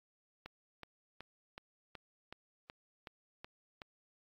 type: click train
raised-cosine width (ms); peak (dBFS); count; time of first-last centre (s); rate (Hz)
0.3; -30; 10; 0.46-3.818; 2.68
effects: AAC 32 kbps